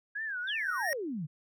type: tone with vibrato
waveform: sine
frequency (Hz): 1611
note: G6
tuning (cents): +47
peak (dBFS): -33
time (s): 0.15-0.9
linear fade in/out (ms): 10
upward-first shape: sine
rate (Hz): 3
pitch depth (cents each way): 190
type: tone with exponential growth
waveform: square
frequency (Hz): 1864.7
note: A#6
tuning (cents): 0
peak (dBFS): -29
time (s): 0.42-0.93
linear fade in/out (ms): 0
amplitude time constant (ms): 110
type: exponential sweep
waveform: sine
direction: down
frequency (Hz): 3729 to 138.59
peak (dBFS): -33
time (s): 0.47-1.27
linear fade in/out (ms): 20
effects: none